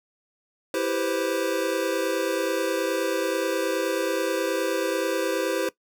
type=chord; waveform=square; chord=C major seventh; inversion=first; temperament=equal; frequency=329.6 / 392 / 493.9 / 523.3 Hz; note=E4 / G4 / B4 / C5; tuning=0 / 0 / 0 / 0 cents; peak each=-30 / -30 / -31 / -29 dBFS; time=0.74-5.69 s; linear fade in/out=2 ms; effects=noise-tail reverb RT60 0.1 s tail -18 dB re dry